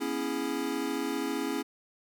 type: chord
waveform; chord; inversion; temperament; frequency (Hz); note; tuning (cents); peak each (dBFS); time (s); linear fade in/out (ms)
square; C# minor seventh; third; equal with one note detuned; 242 / 277.2 / 329.6 / 415.3; B3 / C#4 / E4 / G#4; -35 / 0 / 0 / 0; -39 / -34 / -36 / -37; 0-1.63; 20
effects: none